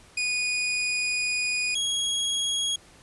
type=tone pair in turn; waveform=sawtooth; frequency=2467 / 3307 Hz; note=D#7 / G#7; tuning=-15 / -8 cents; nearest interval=perfect fourth; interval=507 cents; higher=second; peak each=-21 dBFS; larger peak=neither; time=0.17-1.75 / 1.75-2.76 s; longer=first; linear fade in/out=5 ms; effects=pink hiss -53 dBFS RMS until 3.02 s + resampled to 24000 Hz